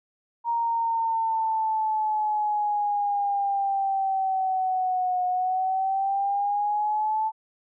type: exponential two-way sweep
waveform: sine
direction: down then up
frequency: 938 to 726 to 880 Hz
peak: -22 dBFS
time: 0.44-7.32 s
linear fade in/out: 50 ms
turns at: 5.25 s
effects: none